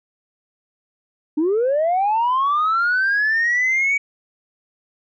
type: linear sweep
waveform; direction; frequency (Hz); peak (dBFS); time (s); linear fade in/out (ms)
sine; up; 289.5 to 2274; -14; 1.37-3.98; 10
effects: tanh soft clip ceiling -13 dBFS